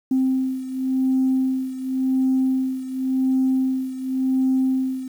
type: beating tone pair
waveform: sine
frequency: 261.3 / 262.21 Hz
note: C4 / C4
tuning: -2 / +4 cents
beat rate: 0.91 Hz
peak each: -19 / -23 dBFS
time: 0.11-5.08 s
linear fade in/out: 5 ms
effects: tanh soft clip ceiling -12 dBFS + 8-bit